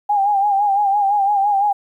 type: tone with vibrato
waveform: sine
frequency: 807 Hz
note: G#5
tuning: 50 cents flat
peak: -13 dBFS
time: 0.09-1.73 s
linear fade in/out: 10 ms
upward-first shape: sine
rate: 5.9 Hz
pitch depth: 63 cents each way
effects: 9-bit